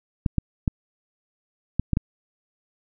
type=clicks; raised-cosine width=5 ms; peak=-8 dBFS; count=6; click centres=0.262 / 0.383 / 0.678 / 1.796 / 1.933 / 1.971 s; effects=none